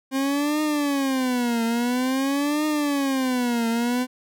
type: tone with vibrato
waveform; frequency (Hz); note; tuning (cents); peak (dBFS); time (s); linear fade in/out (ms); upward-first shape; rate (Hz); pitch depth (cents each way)
40% pulse; 264.5; C4; +19; -20; 0.11-4.07; 50; triangle; 0.49; 260
effects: none